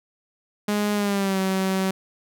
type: tone with pitch glide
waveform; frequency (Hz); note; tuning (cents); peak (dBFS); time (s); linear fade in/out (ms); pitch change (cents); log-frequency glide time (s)
sawtooth; 207.5 to 190.28; G#3 to F#3; -1 to +49; -17; 0.68-1.91; 5; -150; 0.94-1.39
effects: none